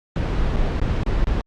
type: noise with dropouts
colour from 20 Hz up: brown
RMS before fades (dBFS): -20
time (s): 0.16-1.41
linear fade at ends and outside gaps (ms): 0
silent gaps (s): 0.559-0.567 / 0.799-0.816 / 1.033-1.063 / 1.242-1.271
effects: low-pass 4000 Hz 12 dB/octave + Opus 48 kbps